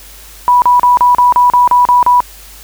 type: tone bursts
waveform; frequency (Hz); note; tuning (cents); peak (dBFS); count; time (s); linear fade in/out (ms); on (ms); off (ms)
sine; 982; B5; -10; -4; 10; 0.48-2.204; 0; 140; 36
effects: added 50 Hz sine -37 dBFS peak until 2.63 s + white hiss -36 dBFS RMS until 2.63 s